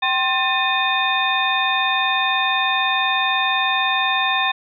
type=tone cluster; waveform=sine; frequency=773 / 1057 / 1787 / 2486 / 3630 Hz; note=G5 / C6 / A6 / D#7 / A#7; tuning=-24 / +17 / +26 / -2 / -47 cents; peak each=-23 dBFS; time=0.02-4.52 s; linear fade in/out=10 ms; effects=none